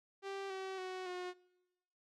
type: tone with pitch steps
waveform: sawtooth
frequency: 392 / 381.5 / 371.3 / 361.3 Hz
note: G4 / G4 / F#4 / F#4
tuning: 0 / -47 / +6 / -41 cents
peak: -37 dBFS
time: 0.22-1.34 s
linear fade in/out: 50 ms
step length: 280 ms
effects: noise-tail reverb RT60 1.0 s tail -23 dB re dry + low-pass 5000 Hz 12 dB/octave